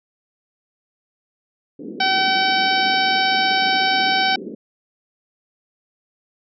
pink band-pass noise, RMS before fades -33 dBFS, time 1.79-4.55 s, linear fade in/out 5 ms, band 200 to 460 Hz, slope 48 dB/octave
harmonic tone, 764 Hz, G5, 45 cents flat, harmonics 1 / 2 / 3 / 4 / 5 / 6 / 7, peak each -19 / -22 / -24 / -25 / -26 / -27 / -27 dBFS, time 2-4.36 s, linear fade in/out 5 ms
effects none

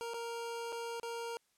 25% pulse tone with dropouts, 465.9 Hz, A#4, 1 cent flat, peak -35 dBFS, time 0.01-1.37 s, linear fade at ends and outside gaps 0 ms, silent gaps 0.136-0.142 / 0.722-0.726 / 0.998-1.031 s, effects white hiss -75 dBFS RMS until 1.57 s + low-pass 11000 Hz 12 dB/octave

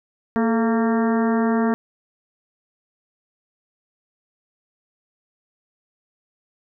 harmonic tone with a mistuned harmonic, 229.2 Hz, A#3, 29 cents flat, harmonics 1 / 2 / 3 / 4 / 5 / 6 / 7 / 8, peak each -18 / -24 / -28 / -30 / -32 / -34 / -35 / -36 dBFS, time 0.36-1.74 s, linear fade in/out 0 ms, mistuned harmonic 2, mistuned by -77 cents, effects none

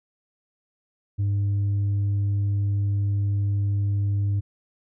sine tone with tanh clipping, 100.7 Hz, G2, 47 cents sharp, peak -21 dBFS, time 1.18-4.41 s, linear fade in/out 20 ms, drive 2 dB, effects none

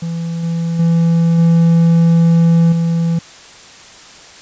triangle tone with level steps, 167 Hz, E3, 23 cents sharp, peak -16 / -13 / -7 / -5 / -10 dBFS, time 0.02-3.19 s, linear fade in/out 5 ms, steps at 0.43 / 0.79 / 1.38 / 2.72 s, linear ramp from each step 5 ms, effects white hiss -38 dBFS RMS until 4.41 s + resampled to 16000 Hz

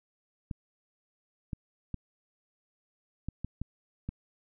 clicks, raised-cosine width 5 ms, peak -22 dBFS, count 7, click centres 0.512 / 1.532 / 1.943 / 3.286 / 3.446 / 3.616 / 4.09 s, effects none

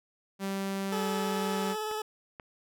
sawtooth tone with pitch glide, 195.1 to 193.75 Hz, G3 to G3, -8 to -20 cents, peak -27 dBFS, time 0.39-1.76 s, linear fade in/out 50 ms, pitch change -12 cents, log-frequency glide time 0.9-1.04 s
20% pulse tone with vibrato, 430 Hz, A4, 40 cents flat, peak -27 dBFS, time 0.92-2.02 s, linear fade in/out 5 ms, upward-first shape square, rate 18 Hz, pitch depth 13 cents each way
clicks, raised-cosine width 0.5 ms, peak -28 dBFS, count 2, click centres 1.913 / 2.398 s
effects none

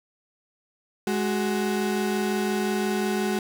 35% pulse tone pair together, 209.3 / 372.9 Hz, G#3 / F#4, +14 / +14 cents, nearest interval minor seventh, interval 1000 cents, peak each -24 / -25 dBFS, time 1.07-3.39 s, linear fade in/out 2 ms, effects none

